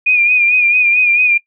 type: tone with vibrato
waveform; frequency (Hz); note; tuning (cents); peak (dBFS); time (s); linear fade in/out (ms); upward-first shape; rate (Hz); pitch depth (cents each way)
sine; 2442; D#7; -33; -8; 0.06-1.38; 10; sine; 4.5; 50
effects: noise-tail reverb RT60 0.1 s tail -19 dB re dry